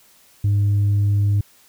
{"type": "tone with tanh clipping", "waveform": "sine", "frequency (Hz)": 101.7, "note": "G#2", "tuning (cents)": -36, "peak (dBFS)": -15, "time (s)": [0.44, 1.41], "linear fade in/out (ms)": 5, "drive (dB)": 1, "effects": ["white hiss -53 dBFS RMS until 1.68 s"]}